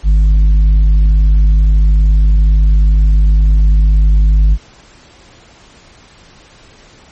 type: tone with tanh clipping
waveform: sine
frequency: 51.1 Hz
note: G#1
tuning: 27 cents flat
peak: -6 dBFS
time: 0.03-4.58 s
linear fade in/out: 50 ms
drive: 5 dB
effects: pink hiss -42 dBFS RMS until 7.11 s + MP3 32 kbps